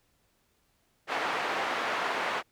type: band-pass noise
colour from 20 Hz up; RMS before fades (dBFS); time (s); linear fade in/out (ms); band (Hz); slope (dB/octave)
pink; -31; 1.07-2.43; 50; 620 to 2200; 12
effects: pink hiss -71 dBFS RMS until 2.51 s